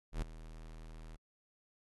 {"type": "tone with ADSR envelope", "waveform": "square", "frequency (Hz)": 40, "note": "D#1", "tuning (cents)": 49, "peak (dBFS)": -32, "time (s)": [0.12, 1.17], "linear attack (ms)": 100, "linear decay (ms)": 9, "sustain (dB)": -16, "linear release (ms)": 23, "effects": ["AAC 32 kbps"]}